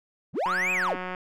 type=linear two-way sweep; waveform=triangle; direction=up then down; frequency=90 to 2597 to 90 Hz; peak=-22 dBFS; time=0.33-0.97 s; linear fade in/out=50 ms; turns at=0.72 s
type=click train; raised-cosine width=0.5 ms; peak=-19 dBFS; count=127; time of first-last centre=0.46-1.149 s; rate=183 Hz
effects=none